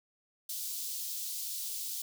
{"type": "high-pass noise", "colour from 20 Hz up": "white", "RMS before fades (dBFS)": -38, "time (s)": [0.49, 2.02], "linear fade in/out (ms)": 5, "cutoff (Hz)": 3700, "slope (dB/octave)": 24, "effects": []}